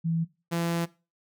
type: tone pair in turn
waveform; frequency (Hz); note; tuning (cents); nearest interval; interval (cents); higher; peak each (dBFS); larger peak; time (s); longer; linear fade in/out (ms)
sine / sawtooth; 164.81 / 169.15; E3 / E3; 0 / +45; unison; 45; second; -24 / -22; second; 0.04-0.25 / 0.51-0.86; second; 20
effects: noise-tail reverb RT60 0.3 s tail -19 dB re dry